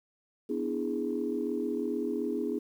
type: chord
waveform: sine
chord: E dominant seventh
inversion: second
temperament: equal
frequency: 246.9 / 293.7 / 329.6 / 415.3 Hz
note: B3 / D4 / E4 / G#4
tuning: 0 / 0 / 0 / 0 cents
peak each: -34 / -35 / -35 / -33 dBFS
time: 0.49-2.59 s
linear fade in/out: 10 ms
effects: tanh soft clip ceiling -19 dBFS + 10-bit